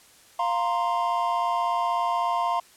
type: chord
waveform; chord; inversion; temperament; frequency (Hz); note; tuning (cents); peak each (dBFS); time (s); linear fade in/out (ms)
triangle; F suspended fourth; none; just; 698.5 / 931.3 / 1047.7; F5 / Bb5 / C6; 0 / -2 / +2; -25; 0.39-2.6; 5
effects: white hiss -54 dBFS RMS until 2.76 s + low-pass 11000 Hz 12 dB/octave